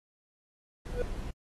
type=noise; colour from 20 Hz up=brown; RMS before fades=-36 dBFS; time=0.85-1.31 s; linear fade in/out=10 ms
type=tone with exponential growth; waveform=triangle; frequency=490 Hz; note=B4; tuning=14 cents flat; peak=-23 dBFS; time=0.86-1.02 s; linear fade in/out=2 ms; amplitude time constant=34 ms
effects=AAC 32 kbps